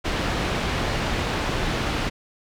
pink low-pass noise, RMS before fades -25 dBFS, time 0.04-2.1 s, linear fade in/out 20 ms, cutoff 3800 Hz, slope 12 dB/octave, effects none

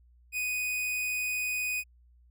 45% pulse tone, 2489 Hz, D#7, in tune, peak -29 dBFS, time 0.32-1.84 s, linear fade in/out 50 ms, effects added 60 Hz sine -57 dBFS peak until 2.3 s

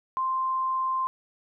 sine tone, 1046 Hz, C6, 1 cent flat, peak -24 dBFS, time 0.17-1.07 s, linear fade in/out 0 ms, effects none

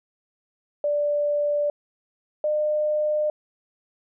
sine tone pair in turn, 586 / 604.6 Hz, D5 / D#5, -4 / -50 cents, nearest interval minor second, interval 54 cents, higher second, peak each -20 dBFS, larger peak neither, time 0.84-1.7 / 2.44-3.3 s, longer neither, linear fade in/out 2 ms, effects none

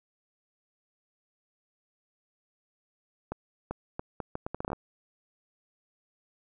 accelerating click train, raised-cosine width 1 ms, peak -19 dBFS, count 13, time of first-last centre 3.32-4.731 s, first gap 390 ms, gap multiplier 0.73, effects none

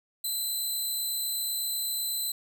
10% pulse tone, 4033 Hz, B7, 36 cents sharp, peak -22 dBFS, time 0.24-2.32 s, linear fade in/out 5 ms, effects none

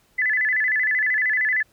sine tone with vibrato, 1864.7 Hz, A#6, in tune, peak -18 dBFS, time 0.18-1.63 s, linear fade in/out 10 ms, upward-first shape square, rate 13 Hz, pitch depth 130 cents each way, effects pink hiss -61 dBFS RMS until 1.72 s

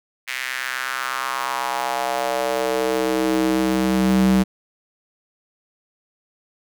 square tone with high-pass filter sweep, 64.1 Hz, C2, 35 cents flat, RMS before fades -21 dBFS, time 0.27-4.44 s, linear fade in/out 20 ms, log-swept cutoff 2100 to 170 Hz, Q 2.9, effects none

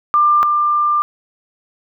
sine tone pair in turn, 1192 / 1192 Hz, D6 / D6, +25 / +25 cents, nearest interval unison, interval 0 cents, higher neither, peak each -9 / -12 dBFS, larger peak first, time 0.14-0.43 / 0.43-1.02 s, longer second, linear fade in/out 0 ms, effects none

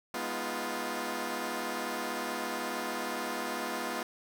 10% pulse chord, F half-diminished seventh, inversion first, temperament equal with one note detuned, 207.7 / 246.9 / 315.7 / 349.2 Hz, Ab3 / Cb4 / Eb4 / F4, 0 / 0 / +25 / 0 cents, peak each -33 / -29 / -34 / -29 dBFS, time 0.14-4.03 s, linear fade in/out 2 ms, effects none

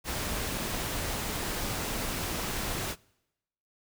pink noise, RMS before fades -33 dBFS, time 0.04-2.96 s, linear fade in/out 50 ms, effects noise-tail reverb RT60 0.9 s tail -25 dB re dry

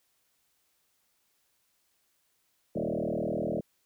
sine tone with frequency modulation, 392 Hz, G4, in tune, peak -28 dBFS, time 2.75-3.61 s, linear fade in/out 10 ms, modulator 39.5 Hz, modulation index 6.2, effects white hiss -73 dBFS RMS until 3.85 s

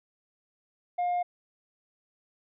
sine tone with tanh clipping, 710 Hz, F5, 28 cents sharp, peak -26 dBFS, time 0.98-1.23 s, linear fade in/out 10 ms, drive 2 dB, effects none

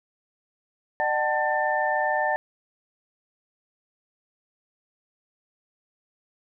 sine tone cluster, 605 / 756 / 883 / 1789 Hz, D#5 / F#5 / A5 / A6, -49 / +37 / +6 / +28 cents, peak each -27 dBFS, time 1-2.36 s, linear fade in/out 0 ms, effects none

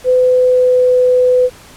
sine tone with pitch glide, 506 to 501.9 Hz, B4 to B4, +42 to +28 cents, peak -7 dBFS, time 0.04-1.5 s, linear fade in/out 50 ms, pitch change -14 cents, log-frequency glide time 0.16-0.93 s, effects pink hiss -39 dBFS RMS until 1.76 s + low-pass 12000 Hz 12 dB/octave

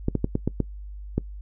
clicks, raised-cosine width 3 ms, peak -9 dBFS, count 7, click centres 0.084 / 0.153 / 0.244 / 0.354 / 0.476 / 0.603 / 1.18 s, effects noise-tail reverb RT60 0.1 s tail -22 dB re dry + added 50 Hz sine -35 dBFS peak until 1.41 s

